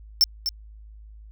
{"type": "tone with echo", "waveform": "square", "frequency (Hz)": 5390, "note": "E8", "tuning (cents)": 38, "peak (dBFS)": -14, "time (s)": [0.21, 0.24], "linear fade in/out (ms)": 0, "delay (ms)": 250, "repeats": 1, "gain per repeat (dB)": -9, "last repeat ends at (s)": 0.49, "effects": ["added 53 Hz sine -42 dBFS peak until 1.31 s"]}